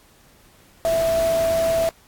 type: tone in noise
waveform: sine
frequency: 659.3 Hz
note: E5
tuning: in tune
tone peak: -17 dBFS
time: 0.85-1.89 s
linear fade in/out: 0 ms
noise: pink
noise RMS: -31 dBFS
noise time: 0.85-1.89 s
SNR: +11 dB
effects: pink hiss -54 dBFS RMS until 2.07 s + AAC 64 kbps